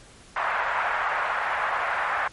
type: band-pass noise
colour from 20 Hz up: white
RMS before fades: -26 dBFS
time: 0.36-2.28 s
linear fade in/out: 5 ms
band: 680 to 1700 Hz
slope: 24 dB/octave
effects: pink hiss -50 dBFS RMS until 2.32 s + MP3 48 kbps